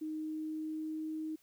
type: tone with pitch glide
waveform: sine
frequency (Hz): 311.1 to 313.6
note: D#4 to D#4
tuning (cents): 0 to +14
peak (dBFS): -36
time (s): 0.01-1.36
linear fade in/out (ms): 10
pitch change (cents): +14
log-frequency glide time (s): 0.15-1.13
effects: white hiss -69 dBFS RMS until 1.42 s